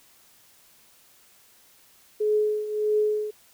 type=tone with tremolo; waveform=sine; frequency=424.4 Hz; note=G#4; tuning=38 cents sharp; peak=-18 dBFS; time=2.2-3.31 s; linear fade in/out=10 ms; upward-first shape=triangle; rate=1.6 Hz; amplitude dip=75%; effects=white hiss -57 dBFS RMS until 3.53 s